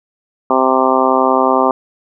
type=harmonic tone; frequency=130.81 Hz; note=C3; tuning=in tune; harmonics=2 / 3 / 4 / 5 / 6 / 7 / 8 / 9; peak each=-18 / -18 / -18 / -18 / -18 / -18 / -18 / -18 dBFS; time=0.5-1.71 s; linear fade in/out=2 ms; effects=none